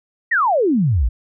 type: exponential sweep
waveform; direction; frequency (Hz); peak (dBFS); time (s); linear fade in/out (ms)
sine; down; 1969 to 50; -13; 0.31-1.09; 10
effects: none